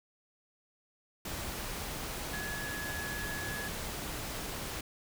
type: tone in noise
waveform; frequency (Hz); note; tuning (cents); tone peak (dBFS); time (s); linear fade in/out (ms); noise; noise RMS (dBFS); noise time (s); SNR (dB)
sine; 1690; G#6; +30; -39; 2.33-3.68; 5; pink; -39; 1.25-4.81; -3
effects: none